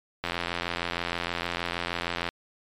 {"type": "click train", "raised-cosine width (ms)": 0.3, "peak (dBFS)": -12, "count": 178, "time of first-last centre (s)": [0.24, 2.289], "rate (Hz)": 86.4, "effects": ["MP3 96 kbps"]}